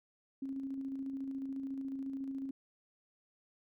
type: tone with tremolo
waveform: sine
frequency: 270.2 Hz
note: C#4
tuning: 44 cents flat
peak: -36 dBFS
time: 0.42-2.51 s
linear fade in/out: 5 ms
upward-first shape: square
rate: 14 Hz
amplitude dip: 30%
effects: none